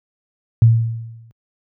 sine tone with exponential decay, 114.3 Hz, A#2, 34 cents flat, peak -4 dBFS, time 0.62-1.31 s, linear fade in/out 0 ms, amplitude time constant 150 ms, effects high-pass 60 Hz 12 dB/octave

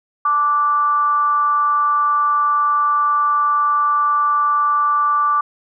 sine tone with frequency modulation, 1171 Hz, D6, 5 cents flat, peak -13 dBFS, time 0.25-5.41 s, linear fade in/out 5 ms, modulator 299 Hz, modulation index 0.34, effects none

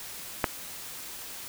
clicks, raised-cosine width 0.5 ms, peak -7 / -23 dBFS, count 2, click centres 0.442 / 0.445 s, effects white hiss -41 dBFS RMS until 1.48 s

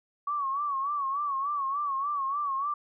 sine tone with vibrato, 1125 Hz, C#6, 25 cents sharp, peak -27 dBFS, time 0.27-2.74 s, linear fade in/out 5 ms, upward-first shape sine, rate 3.4 Hz, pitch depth 90 cents each way, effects none

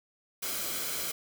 white noise with comb filter, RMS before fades -34 dBFS, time 0.42-1.12 s, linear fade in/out 10 ms, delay 1.1 ms, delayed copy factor -0.5, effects none

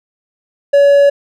triangle tone, 566 Hz, C#5, 36 cents sharp, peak -3 dBFS, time 0.73-1.1 s, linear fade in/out 10 ms, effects none

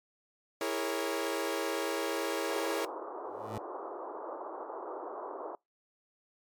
sawtooth chord, A# half-diminished seventh, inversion second, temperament equal with one note detuned, 329.6 / 408.4 / 466.2 / 554.4 Hz, E4 / G#4 / A#4 / C#5, 0 / -29 / 0 / 0 cents, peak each -33 dBFS, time 0.61-2.85 s, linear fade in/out 2 ms
pink band-pass noise, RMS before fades -41 dBFS, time 2.5-5.55 s, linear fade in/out 2 ms, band 340 to 1200 Hz, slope 48 dB/octave
20% pulse tone with exponential growth, 107.4 Hz, A2, 41 cents flat, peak -31 dBFS, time 3.25-3.58 s, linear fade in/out 5 ms, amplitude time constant 70 ms
effects noise-tail reverb RT60 0.2 s tail -26 dB re dry + MP3 96 kbps

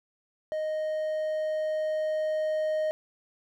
triangle tone with level ramp, 621 Hz, D#5, 3 cents flat, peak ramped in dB -26 to -23 dBFS, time 0.52-2.91 s, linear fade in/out 0 ms, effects none

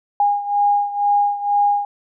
sine beating tone pair, 816 / 818.1 Hz, G#5 / G#5, -31 / -26 cents, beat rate 2.1 Hz, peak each -16 / -20 dBFS, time 0.2-1.85 s, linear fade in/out 2 ms, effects none

